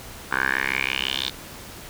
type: tone with band-pass filter sweep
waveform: 10% pulse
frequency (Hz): 66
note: C2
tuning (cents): +16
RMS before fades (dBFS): -25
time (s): 0.31-1.3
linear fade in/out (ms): 10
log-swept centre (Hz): 1400 to 3800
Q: 5.3
effects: pink hiss -40 dBFS RMS until 1.89 s